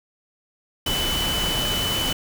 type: tone in noise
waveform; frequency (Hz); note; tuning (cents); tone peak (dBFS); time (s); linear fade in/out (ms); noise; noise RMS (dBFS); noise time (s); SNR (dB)
sine; 2998; F#7; +22; -24; 0.86-2.13; 5; pink; -26; 0.86-2.13; -1
effects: none